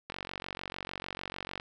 click train, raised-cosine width 0.3 ms, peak -21 dBFS, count 71, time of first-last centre 0.1-1.599 s, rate 46.7 Hz, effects none

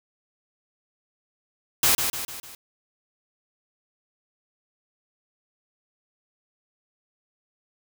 white noise with echo, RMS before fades -19 dBFS, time 1.83-1.95 s, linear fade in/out 2 ms, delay 150 ms, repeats 4, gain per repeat -6 dB, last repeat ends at 2.55 s, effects none

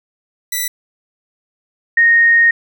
5% pulse / sine tone pair in turn, 1975.5 / 1857.5 Hz, B6 / A#6, 0 / -7 cents, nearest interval minor second, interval 107 cents, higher first, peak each -7 dBFS, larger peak neither, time 0.52-0.68 / 1.97-2.51 s, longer second, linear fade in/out 5 ms, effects none

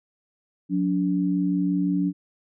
sine tone pair together, 181.4 / 287.2 Hz, F#3 / D4, -34 / -39 cents, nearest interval minor sixth, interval 795 cents, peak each -23 dBFS, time 0.69-2.13 s, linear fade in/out 50 ms, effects none

